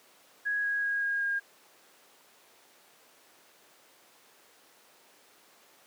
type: tone with pitch steps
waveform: sine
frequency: 1661.2 / 1650.7 / 1640.2 / 1629.8 / 1619.5 Hz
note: G#6 / G#6 / G#6 / G#6 / G#6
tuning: 0 / -11 / -22 / -33 / -44 cents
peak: -27 dBFS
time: 0.45-1.4 s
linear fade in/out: 20 ms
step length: 190 ms
effects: pink hiss -59 dBFS RMS until 5.86 s + high-pass 400 Hz 12 dB/octave